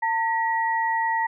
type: tone pair together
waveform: sine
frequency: 902.7 / 1915 Hz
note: A5 / A#6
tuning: +44 / +46 cents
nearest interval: octave + minor second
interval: 1302 cents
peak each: -22 / -26 dBFS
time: 0.02-1.27 s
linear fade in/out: 10 ms
effects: none